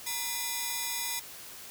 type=ring-modulated tone; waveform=5% pulse; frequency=1480 Hz; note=F#6; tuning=in tune; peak=-17 dBFS; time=0.06-1.2 s; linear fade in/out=10 ms; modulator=537 Hz; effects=white hiss -46 dBFS RMS until 1.7 s